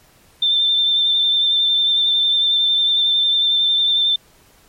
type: tone with vibrato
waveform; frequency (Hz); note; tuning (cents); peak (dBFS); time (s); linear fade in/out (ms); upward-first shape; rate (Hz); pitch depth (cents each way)
sine; 3568; A7; +23; -13; 0.42-4.16; 5; triangle; 11; 24
effects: pink hiss -52 dBFS RMS until 4.68 s + MP3 64 kbps